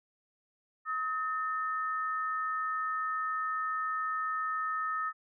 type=tone pair together; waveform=sine; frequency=1272.8 / 1800 Hz; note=D#6 / A6; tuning=+39 / +39 cents; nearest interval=tritone; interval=600 cents; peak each=-31 / -38 dBFS; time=0.85-5.13 s; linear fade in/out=50 ms; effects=none